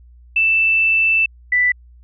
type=tone pair in turn; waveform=sine; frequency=2652 / 1981 Hz; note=E7 / B6; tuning=+10 / +5 cents; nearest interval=perfect fourth; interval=505 cents; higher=first; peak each=-12 dBFS; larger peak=neither; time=0.36-1.26 / 1.52-1.72 s; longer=first; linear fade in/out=5 ms; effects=added 60 Hz sine -42 dBFS peak until 2.03 s